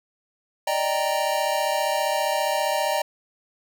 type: chord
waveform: square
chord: Eb major seventh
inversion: third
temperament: equal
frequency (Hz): 587.3 / 622.3 / 784 / 932.3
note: D5 / Eb5 / G5 / Bb5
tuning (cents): 0 / 0 / 0 / 0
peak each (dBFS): -28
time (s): 0.67-3.02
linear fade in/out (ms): 5
effects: none